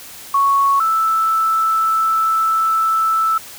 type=tone pair in turn; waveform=sine; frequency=1108.7 / 1318.5 Hz; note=C#6 / E6; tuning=0 / 0 cents; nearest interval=minor third; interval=300 cents; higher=second; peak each=-11 / -13 dBFS; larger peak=first; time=0.34-0.8 / 0.8-3.38 s; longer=second; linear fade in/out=5 ms; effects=white hiss -36 dBFS RMS until 3.58 s